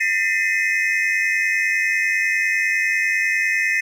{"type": "tone cluster", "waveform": "triangle", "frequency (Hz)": [1797, 1991, 2081, 2530], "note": ["A6", "B6", "C7", "D#7"], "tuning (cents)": [36, 14, -10, 28], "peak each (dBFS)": [-20, -23, -20, -23], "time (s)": [0, 3.81], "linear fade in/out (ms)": 10, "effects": []}